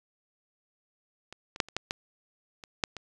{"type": "clicks", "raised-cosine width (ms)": 0.2, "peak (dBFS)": [-25, -24, -6, -29, -12, -13, -27, -8, -22], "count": 9, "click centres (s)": [1.326, 1.561, 1.602, 1.686, 1.766, 1.909, 2.638, 2.838, 2.967], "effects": ["resampled to 24000 Hz", "8-bit"]}